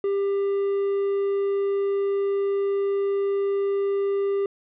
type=tone; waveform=triangle; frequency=397.4 Hz; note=G4; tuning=24 cents sharp; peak=-19 dBFS; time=0.04-4.46 s; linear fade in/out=2 ms; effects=resampled to 8000 Hz